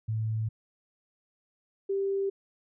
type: tone pair in turn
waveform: sine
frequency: 110.2 / 392.7 Hz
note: A2 / G4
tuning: +3 / +3 cents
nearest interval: octave + minor seventh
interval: 2200 cents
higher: second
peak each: -27 / -26 dBFS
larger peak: second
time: 0.08-0.49 / 1.89-2.3 s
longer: neither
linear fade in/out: 10 ms
effects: none